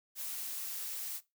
blue noise, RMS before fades -40 dBFS, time 0.15-1.21 s, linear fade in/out 50 ms, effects noise-tail reverb RT60 0.2 s tail -17 dB re dry

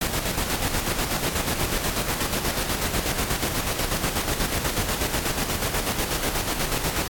pink noise with tremolo, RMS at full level -24 dBFS, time 0.01-7.08 s, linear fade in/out 5 ms, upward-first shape square, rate 8.2 Hz, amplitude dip 45%, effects AAC 64 kbps

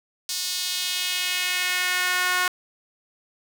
sawtooth tone with high-pass filter sweep, 363.2 Hz, F#4, 32 cents flat, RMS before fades -25 dBFS, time 0.29-2.48 s, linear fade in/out 2 ms, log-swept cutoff 4800 to 1300 Hz, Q 1.7, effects 7-bit

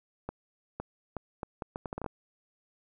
accelerating click train, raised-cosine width 1 ms, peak -21 dBFS, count 12, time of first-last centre 0.29-2.062 s, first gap 510 ms, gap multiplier 0.72, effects none

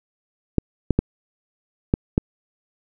clicks, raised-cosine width 3 ms, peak -3 dBFS, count 5, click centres 0.583 / 0.907 / 0.99 / 1.939 / 2.179 s, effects none

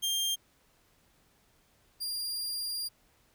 sawtooth tone pair in turn, 3194 / 4794 Hz, G7 / D8, +32 / +35 cents, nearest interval perfect fifth, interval 703 cents, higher second, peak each -25 / -30 dBFS, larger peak first, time 0.02-0.36 / 2-2.89 s, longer second, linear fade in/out 20 ms, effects pink hiss -67 dBFS RMS until 3.34 s

